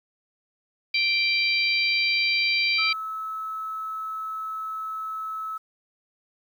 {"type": "harmonic tone", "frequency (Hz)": 784, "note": "G5", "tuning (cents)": 0, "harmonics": [3, 4, 5, 6], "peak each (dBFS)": [-22, -33, -29, -27], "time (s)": [0.94, 2.93], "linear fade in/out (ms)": 5}
{"type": "tone", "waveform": "sine", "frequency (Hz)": 1300, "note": "E6", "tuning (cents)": -24, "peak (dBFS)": -29, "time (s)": [2.78, 5.58], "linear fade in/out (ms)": 10}
{"effects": ["9-bit"]}